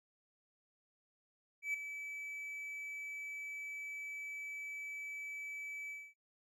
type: tone with ADSR envelope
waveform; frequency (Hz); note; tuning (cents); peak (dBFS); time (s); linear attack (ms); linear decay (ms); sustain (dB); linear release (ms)
triangle; 2300; D7; -37; -31; 1.62-6.14; 120; 6; -10; 240
effects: noise-tail reverb RT60 0.1 s tail -20 dB re dry